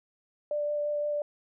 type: tone with vibrato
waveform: sine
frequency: 590 Hz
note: D5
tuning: 8 cents sharp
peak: -27 dBFS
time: 0.51-1.22 s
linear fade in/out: 2 ms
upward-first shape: sine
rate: 5.8 Hz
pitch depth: 9 cents each way
effects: none